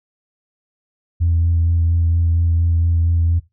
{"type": "tone with vibrato", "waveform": "sine", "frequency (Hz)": 84, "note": "E2", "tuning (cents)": 33, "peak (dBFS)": -12, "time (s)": [1.2, 3.4], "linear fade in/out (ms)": 20, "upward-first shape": "sine", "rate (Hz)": 4.3, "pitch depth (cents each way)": 17, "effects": ["noise-tail reverb RT60 0.2 s tail -17 dB re dry", "tanh soft clip ceiling -9 dBFS"]}